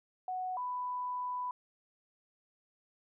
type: tone pair in turn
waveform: sine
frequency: 740 / 993.5 Hz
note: F#5 / B5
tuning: 0 / +10 cents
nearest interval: perfect fourth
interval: 510 cents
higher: second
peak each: -34 / -34 dBFS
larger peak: neither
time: 0.28-0.57 / 0.57-1.51 s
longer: second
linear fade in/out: 2 ms
effects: none